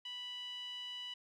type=tone with band-pass filter; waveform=sawtooth; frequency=986 Hz; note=B5; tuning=3 cents flat; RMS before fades=-45 dBFS; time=0.05-1.14 s; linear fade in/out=5 ms; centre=3100 Hz; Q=9.2; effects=none